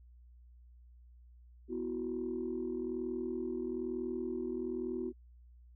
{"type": "chord", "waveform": "sine", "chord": "B suspended fourth", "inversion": "none", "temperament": "just", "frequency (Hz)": [246.9, 329.3, 370.4], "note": ["B3", "E4", "F#4"], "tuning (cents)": [0, -2, 2], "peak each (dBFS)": [-39, -40, -37], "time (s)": [1.68, 5.13], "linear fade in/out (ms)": 50, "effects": ["tanh soft clip ceiling -27 dBFS", "added 60 Hz sine -55 dBFS peak until 5.75 s"]}